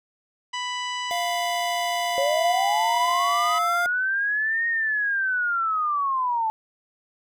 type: harmonic tone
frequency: 990 Hz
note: B5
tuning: 4 cents sharp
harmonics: 1 / 2 / 3 / 4 / 5 / 6 / 7 / 8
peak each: -30 / -33 / -32 / -43 / -43 / -43 / -51 / -45 dBFS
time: 0.53-3.59 s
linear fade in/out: 10 ms
type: tone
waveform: square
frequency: 698 Hz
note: F5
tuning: 1 cent flat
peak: -26 dBFS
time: 1.11-3.86 s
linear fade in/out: 0 ms
type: linear two-way sweep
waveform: sine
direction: up then down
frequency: 537 to 1864.7 to 867 Hz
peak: -21 dBFS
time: 2.18-6.5 s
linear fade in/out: 0 ms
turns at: 4.67 s
effects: none